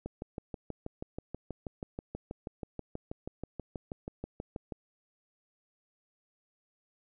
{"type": "click train", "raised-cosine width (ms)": 2, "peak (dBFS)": -24, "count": 30, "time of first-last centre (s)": [0.06, 4.722], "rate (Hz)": 6.22, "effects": []}